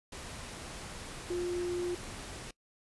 sine tone in noise, 353.3 Hz, F4, 20 cents sharp, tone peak -31 dBFS, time 1.3-1.95 s, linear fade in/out 5 ms, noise pink, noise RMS -44 dBFS, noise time 0.12-2.51 s, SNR +10 dB, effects noise-tail reverb RT60 0.1 s tail -22 dB re dry + resampled to 24000 Hz

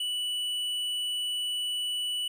triangle tone with tanh clipping, 2960 Hz, F#7, in tune, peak -30 dBFS, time 0-2.28 s, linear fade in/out 5 ms, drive 12 dB, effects none

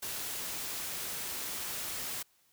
white noise, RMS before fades -38 dBFS, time 0.02-2.23 s, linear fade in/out 10 ms, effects white hiss -69 dBFS RMS until 2.52 s

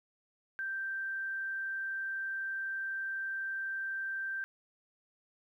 sine tone, 1568 Hz, G6, in tune, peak -34 dBFS, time 0.59-4.44 s, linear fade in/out 0 ms, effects 12-bit

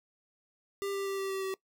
square tone with pitch steps, 397.3 / 394.3 / 391.4 / 388.4 / 385.5 / 382.7 Hz, G4 / G4 / G4 / G4 / G4 / G4, +23 / +10 / -3 / -16 / -29 / -42 cents, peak -33 dBFS, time 0.82-1.54 s, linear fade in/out 0 ms, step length 120 ms, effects noise-tail reverb RT60 0.1 s tail -21 dB re dry

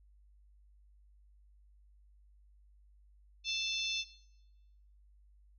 harmonic tone with a mistuned harmonic, 883 Hz, A5, 6 cents sharp, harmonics 3 / 4 / 5 / 6 / 7, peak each -38 / -36 / -41 / -42 / -45 dBFS, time 3.44-4.05 s, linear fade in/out 50 ms, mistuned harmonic 5, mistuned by -61 cents, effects noise-tail reverb RT60 1.0 s tail -19 dB re dry + added 50 Hz sine -60 dBFS peak until 5.58 s

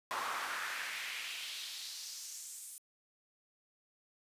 brown noise with high-pass filter sweep, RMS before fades -42 dBFS, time 0.11-2.78 s, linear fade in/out 0 ms, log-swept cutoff 990 to 9300 Hz, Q 2.2, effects resampled to 32000 Hz

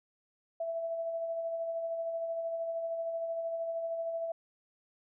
sine tone with tremolo, 663 Hz, E5, 10 cents sharp, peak -31 dBFS, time 0.6-4.32 s, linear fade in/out 5 ms, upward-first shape sine, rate 13 Hz, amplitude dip 35%, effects none

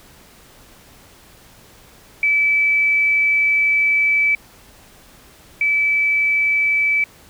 sine tone pair in turn, 2306 / 2306 Hz, D7 / D7, -32 / -32 cents, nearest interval unison, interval 0 cents, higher neither, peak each -13 / -14 dBFS, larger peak first, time 2.23-4.35 / 5.61-7.04 s, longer first, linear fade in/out 2 ms, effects pink hiss -47 dBFS RMS until 7.29 s

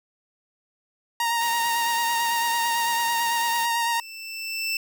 sawtooth tone with vibrato, 932.3 Hz, A#5, in tune, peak -18 dBFS, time 1.2-4 s, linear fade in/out 2 ms, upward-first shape sine, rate 9 Hz, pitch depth 22 cents each way
white high-pass noise, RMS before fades -36 dBFS, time 1.41-3.66 s, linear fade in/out 5 ms, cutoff 120 Hz, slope 12 dB/octave
25% pulse tone with exponential growth, 2664 Hz, E7, 18 cents sharp, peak -19 dBFS, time 2.93-4.77 s, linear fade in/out 2 ms, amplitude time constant 400 ms
effects none

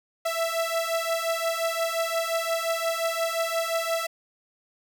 sawtooth beating tone pair, 659.3 / 665 Hz, E5 / E5, 0 / +15 cents, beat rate 5.7 Hz, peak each -24 dBFS, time 0.25-4.07 s, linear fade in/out 10 ms, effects none

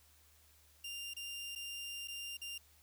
sawtooth tone with dropouts, 2794 Hz, F7, in tune, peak -39 dBFS, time 0.84-2.58 s, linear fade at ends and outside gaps 5 ms, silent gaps 1.137-1.165 / 1.552-1.558 / 2.075-2.082 / 2.371-2.415 s, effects added 75 Hz sine -68 dBFS peak until 2.82 s + white hiss -67 dBFS RMS until 2.82 s

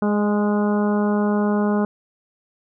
harmonic tone with a mistuned harmonic, 207.7 Hz, G#3, in tune, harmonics 1 / 2 / 3 / 4 / 5 / 6 / 7, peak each -18 / -24 / -28 / -30 / -32 / -34 / -35 dBFS, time 0.02-1.85 s, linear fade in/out 2 ms, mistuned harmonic 3, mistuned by -17 cents, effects none

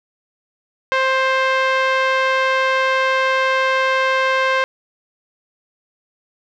5% pulse tone with low-pass filter, 526 Hz, C5, 9 cents sharp, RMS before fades -17 dBFS, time 0.92-4.64 s, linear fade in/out 0 ms, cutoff 1700 Hz, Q 0.89, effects none

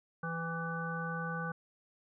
harmonic tone with a mistuned harmonic, 166.3 Hz, E3, 16 cents sharp, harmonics 1 / 3 / 5 / 7 / 9, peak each -38 / -44 / -45 / -42 / -40 dBFS, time 0.23-1.52 s, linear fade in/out 5 ms, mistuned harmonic 5, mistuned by -34 cents, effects none

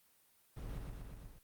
brown noise with echo, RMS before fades -45 dBFS, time 0.56-0.79 s, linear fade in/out 10 ms, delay 120 ms, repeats 5, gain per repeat -2 dB, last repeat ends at 1.39 s, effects white hiss -70 dBFS RMS until 1.43 s + Opus 32 kbps

